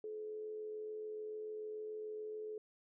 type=tone with amplitude modulation; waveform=sine; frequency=428.8 Hz; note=A4; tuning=45 cents flat; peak=-40 dBFS; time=0.04-2.58 s; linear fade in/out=2 ms; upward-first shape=sine; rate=86.9 Hz; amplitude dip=35%; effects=none